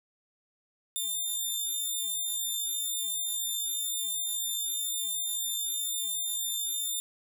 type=tone with amplitude modulation; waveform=10% pulse; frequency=3601 Hz; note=A7; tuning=39 cents sharp; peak=-21 dBFS; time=0.96-7 s; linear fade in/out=0 ms; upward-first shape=sine; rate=53.8 Hz; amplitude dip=30%; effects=none